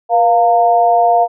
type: tone with amplitude modulation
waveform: sine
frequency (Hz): 698.5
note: F5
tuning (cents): 0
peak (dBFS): -4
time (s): 0.09-1.28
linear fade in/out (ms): 50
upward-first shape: sine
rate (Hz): 218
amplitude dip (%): 80
effects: none